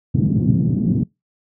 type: band-pass noise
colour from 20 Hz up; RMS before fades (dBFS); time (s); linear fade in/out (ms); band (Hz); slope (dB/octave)
pink; -17; 0.14-1.04; 10; 120 to 240; 24
effects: noise-tail reverb RT60 0.2 s tail -24 dB re dry